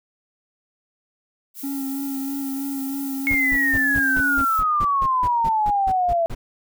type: noise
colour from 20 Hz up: violet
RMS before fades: -35 dBFS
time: 1.54-4.63 s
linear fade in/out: 50 ms
type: tone with vibrato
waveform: triangle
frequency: 273.4 Hz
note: C#4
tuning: 24 cents flat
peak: -23 dBFS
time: 1.63-4.45 s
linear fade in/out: 10 ms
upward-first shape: sine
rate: 3.1 Hz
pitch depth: 24 cents each way
type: exponential sweep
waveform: sine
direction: down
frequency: 2186 to 660 Hz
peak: -17 dBFS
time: 3.27-6.26 s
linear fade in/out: 0 ms
type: noise bursts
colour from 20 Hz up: brown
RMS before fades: -28 dBFS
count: 15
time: 3.3-6.35 s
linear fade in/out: 10 ms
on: 54 ms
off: 160 ms
effects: none